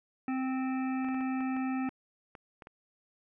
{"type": "harmonic tone", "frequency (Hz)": 261.1, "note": "C4", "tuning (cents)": -3, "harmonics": [1, 3, 5, 7, 9, 10], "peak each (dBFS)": [-30, -40, -44, -47, -49, -50], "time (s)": [0.28, 1.89], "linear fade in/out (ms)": 2}
{"type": "clicks", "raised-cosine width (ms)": 0.5, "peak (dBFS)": -32, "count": 10, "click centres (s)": [1.046, 1.087, 1.145, 1.209, 1.407, 1.566, 1.892, 2.352, 2.622, 2.671]}
{"effects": []}